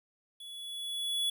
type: tone with level ramp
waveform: square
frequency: 3400 Hz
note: G#7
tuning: 40 cents sharp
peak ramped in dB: -45 to -28 dBFS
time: 0.4-1.3 s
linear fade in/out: 5 ms
effects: 11-bit